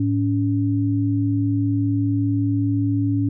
sine tone pair together, 107.3 / 282.3 Hz, A2 / C#4, -43 / +32 cents, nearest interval octave + perfect fourth, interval 1675 cents, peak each -20 dBFS, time 0-3.29 s, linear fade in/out 5 ms, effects none

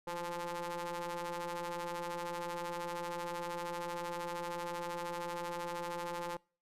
sawtooth ring-modulated tone, 174.61 Hz, F3, in tune, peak -31 dBFS, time 0.07-6.37 s, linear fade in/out 5 ms, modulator 692 Hz, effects noise-tail reverb RT60 0.4 s tail -25 dB re dry + resampled to 32000 Hz

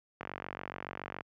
click train, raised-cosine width 0.5 ms, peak -23 dBFS, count 48, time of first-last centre 0.21-1.208 s, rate 47.1 Hz, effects high-pass 80 Hz 12 dB/octave

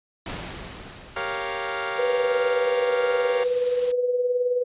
pink noise with exponential decay, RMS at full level -31 dBFS, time 0.26-2.93 s, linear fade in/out 2 ms, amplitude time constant 580 ms
15% pulse chord, G half-diminished seventh, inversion none, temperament equal, 392 / 466.2 / 554.4 / 698.5 Hz, G4 / Bb4 / Db5 / F5, 0 / 0 / 0 / 0 cents, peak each -26 dBFS, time 1.16-3.44 s, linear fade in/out 5 ms
white noise, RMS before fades -38 dBFS, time 1.17-3.92 s, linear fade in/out 5 ms
sine tone with tremolo, 493.9 Hz, B4, in tune, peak -18 dBFS, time 1.98-4.64 s, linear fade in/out 20 ms, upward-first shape sine, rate 19 Hz, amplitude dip 50%
effects resampled to 8000 Hz

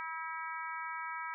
harmonic tone, 323.1 Hz, E4, 35 cents flat, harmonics 3 / 4 / 5 / 6 / 7, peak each -42 / -42 / -45 / -48 / -46 dBFS, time 0-1.34 s, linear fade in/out 0 ms, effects none

